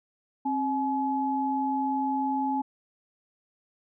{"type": "tone pair together", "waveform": "sine", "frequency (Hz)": [267.4, 850], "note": ["C4", "G#5"], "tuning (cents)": [38, 40], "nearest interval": "octave + minor sixth", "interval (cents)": 2002, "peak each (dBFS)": [-28, -27], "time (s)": [0.45, 2.62], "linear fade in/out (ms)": 10, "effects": []}